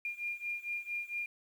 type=beating tone pair; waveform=sine; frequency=2406 / 2410.4 Hz; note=D7 / D7; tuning=+41 / +44 cents; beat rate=4.4 Hz; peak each=-38 / -40 dBFS; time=0.05-1.26 s; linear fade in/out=2 ms; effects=10-bit

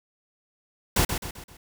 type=noise with echo; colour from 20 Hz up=pink; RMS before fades=-21 dBFS; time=0.96-1.05 s; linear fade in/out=5 ms; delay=130 ms; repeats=4; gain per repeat=-7 dB; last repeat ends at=1.57 s; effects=none

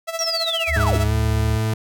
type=tone with tremolo; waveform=sawtooth; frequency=659.3 Hz; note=E5; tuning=in tune; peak=-18 dBFS; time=0.07-1.05 s; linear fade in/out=20 ms; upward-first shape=sine; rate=15 Hz; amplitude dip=75%
type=linear sweep; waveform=sine; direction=down; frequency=5810 to 242.9 Hz; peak=-21 dBFS; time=0.19-0.97 s; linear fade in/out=0 ms
type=tone with vibrato; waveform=sine; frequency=73.8 Hz; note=D2; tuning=9 cents sharp; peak=-20 dBFS; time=0.67-1.6 s; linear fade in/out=50 ms; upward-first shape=sine; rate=6.9 Hz; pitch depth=29 cents each way
type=tone with pitch glide; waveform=40% pulse; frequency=105 to 109.71 Hz; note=G#2 to A2; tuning=+19 to -5 cents; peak=-18 dBFS; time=0.76-1.74 s; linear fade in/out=5 ms; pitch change=+76 cents; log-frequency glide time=1.04-1.12 s
effects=none

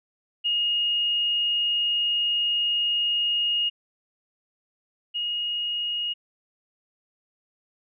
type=tone pair in turn; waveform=sine; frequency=2860 / 2872 Hz; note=F7 / F7; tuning=+41 / +48 cents; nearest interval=unison; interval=7 cents; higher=second; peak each=-21 / -25 dBFS; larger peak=first; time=0.44-3.7 / 5.14-6.14 s; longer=first; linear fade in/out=20 ms; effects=none

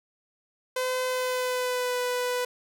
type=tone with pitch glide; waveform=sawtooth; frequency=510 to 495.5 Hz; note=C5 to B4; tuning=-44 to +6 cents; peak=-22 dBFS; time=0.76-2.45 s; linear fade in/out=5 ms; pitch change=-50 cents; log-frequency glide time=1.07-1.99 s; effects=none

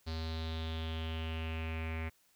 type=tone with low-pass filter sweep; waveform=square; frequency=80.6 Hz; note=E2; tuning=38 cents flat; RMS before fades=-38 dBFS; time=0.06-2.1 s; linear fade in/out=20 ms; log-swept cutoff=4400 to 2200 Hz; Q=5.4; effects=white hiss -70 dBFS RMS until 2.35 s

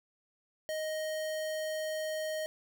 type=tone; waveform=square; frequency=624 Hz; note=D#5; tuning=5 cents sharp; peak=-34 dBFS; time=0.69-2.46 s; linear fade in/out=0 ms; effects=none

